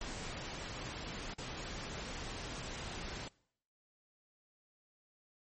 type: noise with dropouts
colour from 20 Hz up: pink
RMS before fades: -43 dBFS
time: 0.01-3.28 s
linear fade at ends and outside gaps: 2 ms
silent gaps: 1.338-1.383 s
effects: noise-tail reverb RT60 0.7 s tail -24 dB re dry + MP3 32 kbps